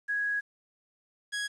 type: tone pair in turn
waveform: sine / sawtooth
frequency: 1661.2 / 1661.2 Hz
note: G#6 / G#6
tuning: 0 / 0 cents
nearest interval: unison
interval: 0 cents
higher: neither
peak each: -27 dBFS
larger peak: neither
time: 0.08-0.41 / 1.32-1.48 s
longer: first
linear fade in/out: 20 ms
effects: resampled to 22050 Hz + 10-bit